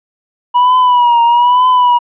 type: tone with vibrato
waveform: triangle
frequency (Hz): 973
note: B5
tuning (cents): -26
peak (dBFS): -4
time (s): 0.54-1.99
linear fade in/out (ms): 20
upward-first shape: triangle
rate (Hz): 1.1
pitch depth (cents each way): 75
effects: resampled to 8000 Hz